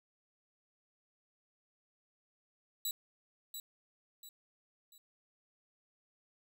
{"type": "tone with echo", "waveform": "15% pulse", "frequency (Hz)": 3927, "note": "B7", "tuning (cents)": -11, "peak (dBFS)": -27, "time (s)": [2.85, 2.91], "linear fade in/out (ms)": 2, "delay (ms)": 690, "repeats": 3, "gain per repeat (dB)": -8, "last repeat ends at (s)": 4.98, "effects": []}